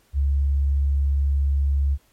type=tone; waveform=sine; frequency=69.8 Hz; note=C#2; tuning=13 cents sharp; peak=-17 dBFS; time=0.13-1.98 s; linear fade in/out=50 ms; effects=pink hiss -61 dBFS RMS until 2.12 s + MP3 64 kbps